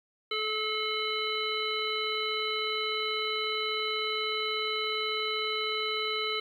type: harmonic tone with a mistuned harmonic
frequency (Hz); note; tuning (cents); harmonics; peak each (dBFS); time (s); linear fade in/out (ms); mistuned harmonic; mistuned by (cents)
431.8; A4; -33; 1 / 3 / 5 / 7 / 9; -35 / -35 / -35 / -35 / -35; 0.31-6.4; 5; 9; +43
effects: 10-bit